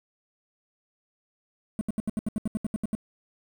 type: tone bursts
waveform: triangle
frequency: 215.8 Hz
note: A3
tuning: 33 cents flat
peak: -22 dBFS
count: 13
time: 1.79-2.951 s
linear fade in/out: 0 ms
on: 21 ms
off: 74 ms
effects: 8-bit